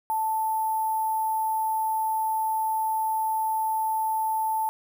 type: tone with sample-and-hold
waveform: sine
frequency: 880 Hz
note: A5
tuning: in tune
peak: -23 dBFS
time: 0.1-4.69 s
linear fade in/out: 0 ms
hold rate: 11025 Hz
effects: none